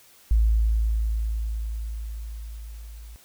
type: tone with level ramp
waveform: sine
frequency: 55 Hz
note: A1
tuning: in tune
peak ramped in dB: -15 to -39 dBFS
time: 0.31-3.16 s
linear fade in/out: 0 ms
effects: white hiss -54 dBFS RMS until 3.24 s